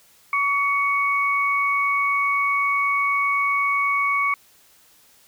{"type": "tone pair together", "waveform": "sine", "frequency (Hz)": [1132, 2225], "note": ["C#6", "C#7"], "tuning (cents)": [36, 6], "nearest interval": "octave", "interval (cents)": 1170, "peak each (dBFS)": -21, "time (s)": [0.33, 4.34], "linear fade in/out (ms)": 2, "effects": ["white hiss -55 dBFS RMS until 5.27 s"]}